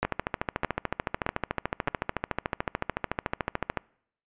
two click trains, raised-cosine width 0.5 ms, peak -11 / -10 dBFS, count 52 / 4, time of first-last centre 0.05-3.773 / 0.03-1.882 s, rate 13.7 / 1.62 Hz, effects noise-tail reverb RT60 0.7 s tail -26 dB re dry + resampled to 8000 Hz

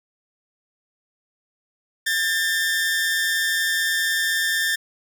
sawtooth tone pair together, 1622.5 / 1792 Hz, G#6 / A6, -41 / +31 cents, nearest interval major second, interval 172 cents, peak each -24 / -17 dBFS, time 2.06-4.76 s, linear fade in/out 10 ms, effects none

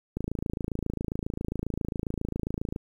click train, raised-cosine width 3 ms, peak -17 dBFS, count 72, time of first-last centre 0.17-2.761 s, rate 27.4 Hz, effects 9-bit

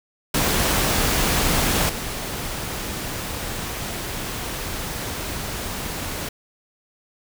pink noise with level steps, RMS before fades -20 / -29 dBFS, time 0.34-6.29 s, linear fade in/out 5 ms, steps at 1.89 s, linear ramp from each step 5 ms, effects none

